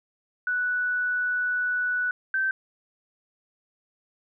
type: tone pair in turn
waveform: sine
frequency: 1480 / 1551.1 Hz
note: F#6 / G6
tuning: 0 / -19 cents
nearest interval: minor second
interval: 81 cents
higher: second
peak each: -23 / -22 dBFS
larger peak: second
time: 0.47-2.11 / 2.34-2.51 s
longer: first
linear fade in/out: 2 ms
effects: none